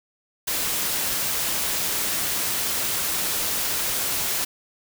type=noise; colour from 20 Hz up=white; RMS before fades=-25 dBFS; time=0.47-4.45 s; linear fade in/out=10 ms; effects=none